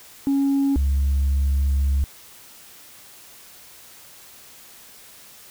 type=tone pair in turn; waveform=sine; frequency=276.5 / 69.12 Hz; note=C#4 / C#2; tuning=-4 / -4 cents; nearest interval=2 octaves; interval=2400 cents; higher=first; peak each=-15 dBFS; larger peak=neither; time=0.27-0.76 / 0.76-2.04 s; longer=second; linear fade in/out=0 ms; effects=tanh soft clip ceiling -15 dBFS + white hiss -46 dBFS RMS until 5.5 s